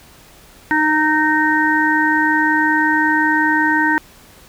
harmonic tone, 308.5 Hz, D#4, 15 cents flat, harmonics 1 / 3 / 5 / 6, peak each -18 / -18 / -18 / -18 dBFS, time 0.71-3.98 s, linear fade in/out 0 ms, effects pink hiss -45 dBFS RMS until 4.48 s

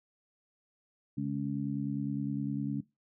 harmonic tone, 69.9 Hz, C#2, 15 cents sharp, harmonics 2 / 3 / 4, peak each -35 / -35 / -35 dBFS, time 1.17-2.81 s, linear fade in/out 10 ms, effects noise-tail reverb RT60 0.2 s tail -18 dB re dry

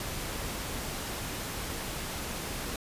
pink noise, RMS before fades -36 dBFS, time 0-2.76 s, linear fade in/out 2 ms, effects resampled to 32000 Hz

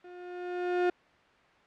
35% pulse tone with level ramp, 357.1 Hz, F4, 39 cents sharp, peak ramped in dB -45 to -21 dBFS, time 0.04-0.9 s, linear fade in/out 5 ms, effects white hiss -60 dBFS RMS until 1.66 s + low-pass 2000 Hz 12 dB/octave

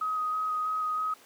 sine tone with vibrato, 1258 Hz, D#6, 19 cents sharp, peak -27 dBFS, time 0.01-1.14 s, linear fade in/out 5 ms, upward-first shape square, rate 3.1 Hz, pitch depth 10 cents each way, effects pink hiss -55 dBFS RMS until 1.25 s + high-pass 300 Hz 12 dB/octave

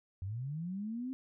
sine linear sweep, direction up, 88.6 to 266 Hz, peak -36 dBFS, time 0.22-1.13 s, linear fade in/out 0 ms, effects none

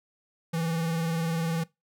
square tone with vibrato, 165 Hz, E3, 2 cents sharp, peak -27 dBFS, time 0.53-1.64 s, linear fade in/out 10 ms, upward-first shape triangle, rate 20 Hz, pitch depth 58 cents each way, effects noise-tail reverb RT60 0.2 s tail -21 dB re dry

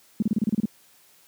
sine tone bursts, 212.9 Hz, G#3, 43 cents sharp, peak -18 dBFS, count 9, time 0.2-0.655 s, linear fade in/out 2 ms, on 23 ms, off 31 ms, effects white hiss -57 dBFS RMS until 1.27 s + high-pass 100 Hz 12 dB/octave

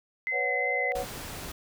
sine tone with vibrato, 2049 Hz, C7, 37 cents flat, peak -27 dBFS, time 0.27-0.92 s, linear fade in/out 0 ms, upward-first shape triangle, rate 2.9 Hz, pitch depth 10 cents each way
sine chord, B suspended second, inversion none, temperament equal, 493.9 / 554.4 / 740 Hz, B4 / C#5 / F#5, 0 / 0 / 0 cents, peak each -33 dBFS, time 0.31-1.06 s, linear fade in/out 50 ms
pink noise, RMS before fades -39 dBFS, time 0.95-1.52 s, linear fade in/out 5 ms
effects none

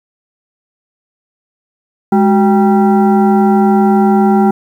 sine tone with frequency modulation, 207.1 Hz, G#3, 5 cents flat, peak -6 dBFS, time 2.12-4.51 s, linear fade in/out 5 ms, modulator 582 Hz, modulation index 1, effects 7-bit

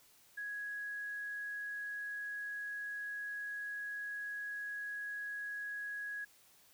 sine tone, 1665 Hz, G#6, 4 cents sharp, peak -39 dBFS, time 0.37-6.25 s, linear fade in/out 10 ms, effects white hiss -65 dBFS RMS until 6.73 s

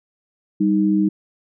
sine tone pair together, 195.98 / 311.1 Hz, G3 / D#4, 0 / 0 cents, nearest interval minor sixth, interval 800 cents, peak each -17 dBFS, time 0.6-1.09 s, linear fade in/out 10 ms, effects none

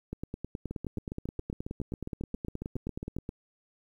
two click trains, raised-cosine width 3 ms, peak -23 / -22 dBFS, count 19 / 31, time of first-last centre 0.71-3.166 / 0.13-3.291 s, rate 7.33 / 9.49 Hz, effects 10-bit

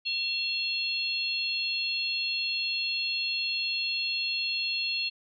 sine tone cluster, 2719 / 3363 / 4282 Hz, F7 / G#7 / C8, -47 / +21 / +39 cents, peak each -31 / -37 / -30 dBFS, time 0.05-5.1 s, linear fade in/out 20 ms, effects none

